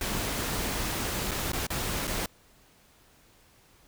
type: noise with dropouts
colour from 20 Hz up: pink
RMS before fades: -31 dBFS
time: 0.01-2.26 s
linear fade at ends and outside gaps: 2 ms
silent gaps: 1.311-1.315 / 1.519-1.532 / 1.668-1.703 / 2.072-2.076 s
effects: pink hiss -60 dBFS RMS until 3.87 s